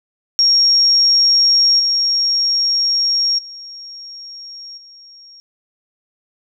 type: tone with level steps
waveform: sine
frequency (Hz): 5570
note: F8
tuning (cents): -5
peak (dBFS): -9 / -13 / -31 / -39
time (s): 0.39-5.4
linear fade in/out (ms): 0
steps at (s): 1.79 / 3.38 / 4.77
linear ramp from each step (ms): 10
effects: none